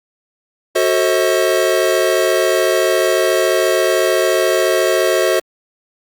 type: chord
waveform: square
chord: F# diminished seventh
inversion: none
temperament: just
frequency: 370 / 444 / 532.8 / 639.4 Hz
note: F#4 / A4 / C5 / Eb5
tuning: 0 / +16 / +31 / +47 cents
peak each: -18 / -21 / -19 / -18 dBFS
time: 0.75-5.4 s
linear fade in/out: 10 ms
effects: Opus 48 kbps